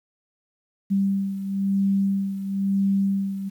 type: beating tone pair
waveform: sine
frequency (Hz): 196 / 197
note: G3 / G3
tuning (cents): 0 / +9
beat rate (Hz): 1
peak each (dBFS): -21 / -27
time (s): 0.9-3.5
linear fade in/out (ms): 20
effects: 9-bit